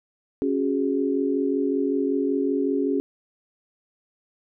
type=chord; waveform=sine; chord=C# suspended fourth; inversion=none; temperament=equal with one note detuned; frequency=276.1 / 370 / 415.3 Hz; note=C#4 / F#4 / G#4; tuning=-7 / 0 / 0 cents; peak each=-23 / -27 / -26 dBFS; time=0.42-3 s; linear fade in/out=0 ms; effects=none